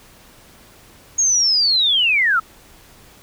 sine linear sweep, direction down, 6645 to 1257 Hz, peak -13 dBFS, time 1.18-2.4 s, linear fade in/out 10 ms, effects pink hiss -47 dBFS RMS until 3.22 s

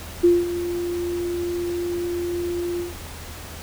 sine tone with ADSR envelope, 348.5 Hz, F4, 4 cents flat, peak -10 dBFS, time 0.23-2.95 s, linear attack 16 ms, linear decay 200 ms, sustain -13 dB, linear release 160 ms, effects added 80 Hz sine -39 dBFS peak until 3.62 s + pink hiss -38 dBFS RMS until 3.62 s

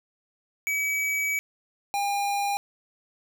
square tone pair in turn, 2281 / 806.5 Hz, C#7 / G5, +49 / +49 cents, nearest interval octave + tritone, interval 1800 cents, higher first, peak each -25 dBFS, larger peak neither, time 0.67-1.39 / 1.94-2.57 s, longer first, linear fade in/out 0 ms, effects 10-bit

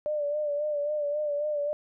sine tone with vibrato, 591 Hz, D5, 11 cents sharp, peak -26 dBFS, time 0.06-1.73 s, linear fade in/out 0 ms, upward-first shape sine, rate 3.7 Hz, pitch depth 46 cents each way, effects none

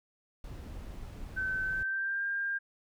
brown noise, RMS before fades -43 dBFS, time 0.44-1.83 s, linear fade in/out 2 ms
sine tone with pitch glide, 1532 to 1601.7 Hz, G6 to G6, -40 to +37 cents, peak -30 dBFS, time 1.36-2.59 s, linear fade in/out 20 ms, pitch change +77 cents, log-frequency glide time 1.65-2.24 s
effects none

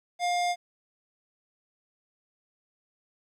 square tone with low-pass filter, 707 Hz, F5, 21 cents sharp, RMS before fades -27 dBFS, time 0.19-0.56 s, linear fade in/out 50 ms, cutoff 7300 Hz, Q 1, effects 11-bit

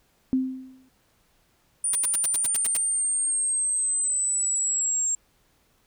sine tone with exponential decay, 260.2 Hz, C4, 9 cents flat, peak -17 dBFS, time 0.33-0.89 s, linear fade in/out 0 ms, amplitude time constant 120 ms
sine linear sweep, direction down, 9397 to 7460 Hz, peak -22 dBFS, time 1.84-5.15 s, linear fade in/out 2 ms
white noise bursts, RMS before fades -30 dBFS, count 9, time 1.93-2.771 s, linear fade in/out 5 ms, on 25 ms, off 77 ms
effects pink hiss -65 dBFS RMS until 5.86 s

